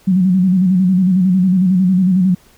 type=tone with vibrato; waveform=sine; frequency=185 Hz; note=F#3; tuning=in tune; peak=-9 dBFS; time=0.07-2.35 s; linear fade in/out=10 ms; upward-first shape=square; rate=11 Hz; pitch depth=58 cents each way; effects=pink hiss -49 dBFS RMS until 2.57 s